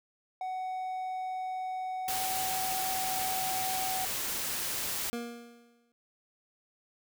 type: tone with pitch glide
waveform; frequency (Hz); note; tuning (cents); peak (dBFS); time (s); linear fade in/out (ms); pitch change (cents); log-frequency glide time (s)
triangle; 746 to 754.7; F#5 to F#5; +14 to +34; -31; 0.41-4.05; 2; +20; 2.06-2.14
type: noise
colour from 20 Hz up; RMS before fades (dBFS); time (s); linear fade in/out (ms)
white; -34; 2.08-5.1; 2
type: tone with exponential decay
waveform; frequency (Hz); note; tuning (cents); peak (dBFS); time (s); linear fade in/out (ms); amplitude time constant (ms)
25% pulse; 236.5; A#3; +25; -28; 5.13-5.92; 0; 170
effects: none